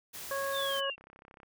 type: noise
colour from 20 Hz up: white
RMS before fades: -43 dBFS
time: 0.13-0.81 s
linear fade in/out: 20 ms
type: harmonic tone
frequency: 550 Hz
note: C#5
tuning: 14 cents flat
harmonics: 1 / 2 / 3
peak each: -34 / -37 / -38 dBFS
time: 0.31-0.9 s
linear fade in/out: 2 ms
type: exponential sweep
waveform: sine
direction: down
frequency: 3700 to 2700 Hz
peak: -34 dBFS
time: 0.52-0.96 s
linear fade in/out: 50 ms
type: click train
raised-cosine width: 0.5 ms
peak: -38 dBFS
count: 16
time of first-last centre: 0.98-1.432 s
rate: 33.2 Hz
effects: none